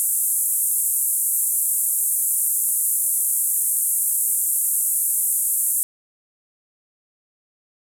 white band-pass noise, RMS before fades -21 dBFS, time 0-5.83 s, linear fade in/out 0 ms, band 8100 to 13000 Hz, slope 48 dB/octave, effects none

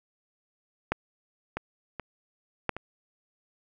clicks, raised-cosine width 0.5 ms, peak -10 / -16 / -20 / -10 / -21 dBFS, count 5, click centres 0.92 / 1.57 / 1.997 / 2.693 / 2.766 s, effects none

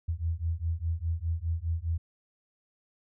sine beating tone pair, 80.6 / 85.5 Hz, E2 / F2, -38 / -36 cents, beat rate 4.9 Hz, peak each -31 dBFS, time 0.08-1.98 s, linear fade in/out 10 ms, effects none

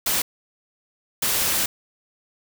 white noise bursts at uneven times, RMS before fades -22 dBFS, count 2, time 0.06-0.22 / 1.22-1.66 s, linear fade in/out 5 ms, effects none

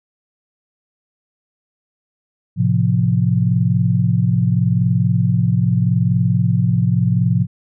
sine chord, F major, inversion first, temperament equal, 110 / 130.81 / 174.61 Hz, A2 / C3 / F3, 0 / 0 / 0 cents, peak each -17 dBFS, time 2.56-7.47 s, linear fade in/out 50 ms, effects none

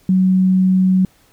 sine tone, 186.7 Hz, F#3, 16 cents sharp, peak -10 dBFS, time 0.09-1.05 s, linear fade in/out 2 ms, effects pink hiss -54 dBFS RMS until 1.32 s

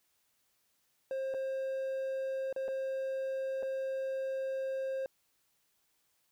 triangle tone with dropouts, 532 Hz, C5, 29 cents sharp, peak -31 dBFS, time 1.11-5.06 s, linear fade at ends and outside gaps 1 ms, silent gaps 1.34-1.345 / 2.527-2.562 / 2.681-2.685 / 3.626-3.63 s, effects white hiss -75 dBFS RMS until 6.31 s

